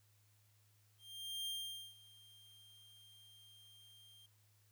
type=tone with ADSR envelope; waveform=45% pulse; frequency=3190 Hz; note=G7; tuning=30 cents sharp; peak=-39 dBFS; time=0.98-4.26 s; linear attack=490 ms; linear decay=470 ms; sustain=-21 dB; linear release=3 ms; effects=added 104 Hz sine -70 dBFS peak until 4.71 s + white hiss -75 dBFS RMS until 4.71 s